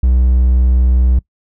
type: tone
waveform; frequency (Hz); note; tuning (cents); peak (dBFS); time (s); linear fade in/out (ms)
triangle; 62.5; B1; +21; -6; 0.03-1.19; 5
effects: noise-tail reverb RT60 0.1 s tail -22 dB re dry